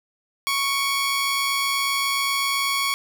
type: tone pair together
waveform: 15% pulse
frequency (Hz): 1108.7 / 2345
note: C#6 / D7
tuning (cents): 0 / -3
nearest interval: octave + minor second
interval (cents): 1297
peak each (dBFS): -15 / -23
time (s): 0.47-2.94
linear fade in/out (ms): 0
effects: none